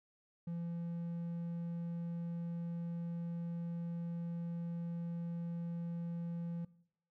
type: tone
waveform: triangle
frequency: 170 Hz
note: F3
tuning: 46 cents flat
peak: -36 dBFS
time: 0.47-6.65 s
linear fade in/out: 5 ms
effects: noise-tail reverb RT60 0.7 s tail -20 dB re dry